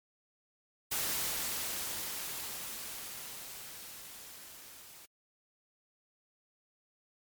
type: noise with level ramp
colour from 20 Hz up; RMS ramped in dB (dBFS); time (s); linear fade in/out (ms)
white; -33 to -53; 0.91-5.06; 10
effects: MP3 96 kbps